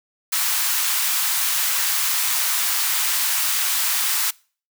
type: high-pass noise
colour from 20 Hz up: white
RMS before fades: -21 dBFS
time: 0.32-4.31 s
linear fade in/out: 10 ms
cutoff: 890 Hz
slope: 24 dB/octave
effects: noise-tail reverb RT60 0.4 s tail -24 dB re dry